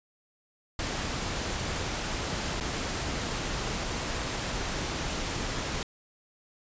pink noise with dropouts, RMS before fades -32 dBFS, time 0.79-5.83 s, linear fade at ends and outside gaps 2 ms, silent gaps 2.602-2.608 s, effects resampled to 16000 Hz

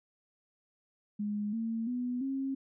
sine tone with pitch steps, 207.7 / 226.5 / 247 / 269.4 Hz, G#3 / A#3 / B3 / C#4, 0 / -50 / 0 / -49 cents, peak -31 dBFS, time 1.19-2.55 s, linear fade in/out 10 ms, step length 340 ms, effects none

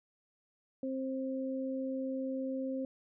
sine tone pair together, 264 / 529 Hz, C4 / C5, +16 / +19 cents, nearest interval octave, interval 1203 cents, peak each -35 / -38 dBFS, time 0.83-2.85 s, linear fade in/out 2 ms, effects none

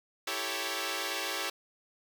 5% pulse chord, A dominant seventh, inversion second, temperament equal, 329.6 / 392 / 440 / 554.4 Hz, E4 / G4 / A4 / C#5, 0 / 0 / 0 / 0 cents, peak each -28 / -26 / -28 / -25 dBFS, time 0.27-1.5 s, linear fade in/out 5 ms, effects none

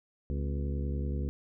harmonic tone with a mistuned harmonic, 70.6 Hz, C#2, 32 cents sharp, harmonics 1 / 2 / 3 / 4 / 5 / 6 / 7, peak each -31 / -37 / -41 / -43 / -45 / -47 / -48 dBFS, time 0.3-1.29 s, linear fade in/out 0 ms, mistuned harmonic 4, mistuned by -100 cents, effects none

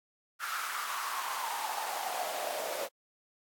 pink noise with high-pass filter sweep, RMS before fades -36 dBFS, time 0.39-2.89 s, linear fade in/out 50 ms, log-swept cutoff 1400 to 560 Hz, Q 5.8, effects AAC 64 kbps

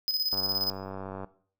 square tone with tremolo, 5030 Hz, D#8, 18 cents sharp, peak -25 dBFS, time 0.08-0.7 s, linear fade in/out 0 ms, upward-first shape square, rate 17 Hz, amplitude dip 55%
click train, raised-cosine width 1 ms, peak -24 dBFS, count 89, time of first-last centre 0.33-1.245 s, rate 96.2 Hz
effects noise-tail reverb RT60 0.5 s tail -17 dB re dry

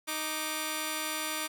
5% pulse tone pair together, 311.1 / 1174.6 Hz, D#4 / D6, 0 / 0 cents, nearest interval octave + major seventh, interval 2300 cents, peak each -23 / -23 dBFS, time 0.07-1.48 s, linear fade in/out 20 ms, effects none

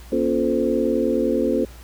sine tone cluster, 238 / 278.5 / 349.1 / 438.9 / 518 Hz, A#3 / C#4 / F4 / A4 / C5, +36 / +8 / -1 / -4 / -17 cents, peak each -24 dBFS, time 0.12-1.65 s, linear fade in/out 5 ms, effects added 60 Hz sine -39 dBFS peak until 1.83 s + pink hiss -47 dBFS RMS until 1.83 s

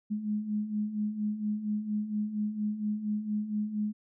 sine beating tone pair, 207.7 / 212 Hz, G#3 / G#3, 0 / +36 cents, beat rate 4.3 Hz, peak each -36 / -30 dBFS, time 0.1-3.93 s, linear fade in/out 20 ms, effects none

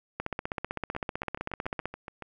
two click trains, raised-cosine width 0.5 ms, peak -24 / -16 dBFS, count 10 / 27, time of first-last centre 0.95-2.223 / 0.2-1.856 s, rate 7.07 / 15.7 Hz, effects none

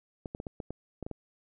clicks, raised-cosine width 2 ms, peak -24 dBFS, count 9, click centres 0.258 / 0.349 / 0.401 / 0.468 / 0.602 / 0.706 / 1.027 / 1.065 / 1.113 s, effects none

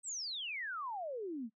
sine exponential sweep, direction down, 8372 to 210 Hz, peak -38 dBFS, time 0.03-1.5 s, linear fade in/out 50 ms, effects noise-tail reverb RT60 0.1 s tail -25 dB re dry

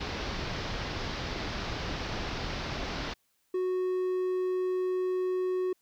pink low-pass noise, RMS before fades -35 dBFS, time 0-3.14 s, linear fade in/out 10 ms, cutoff 5500 Hz, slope 48 dB/octave
triangle tone, 368.3 Hz, F#4, 8 cents flat, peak -25 dBFS, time 3.54-5.73 s, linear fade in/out 5 ms
effects white hiss -73 dBFS RMS until 5.81 s

